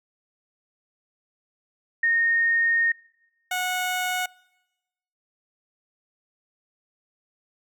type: tone pair in turn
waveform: sine / 15% pulse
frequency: 1846 / 732.6 Hz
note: A#6 / F#5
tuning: -17 / -17 cents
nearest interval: octave + major third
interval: 1600 cents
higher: first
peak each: -18 dBFS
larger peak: neither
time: 2.03-2.92 / 3.51-4.26 s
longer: first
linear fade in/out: 5 ms
effects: noise-tail reverb RT60 1.0 s tail -25 dB re dry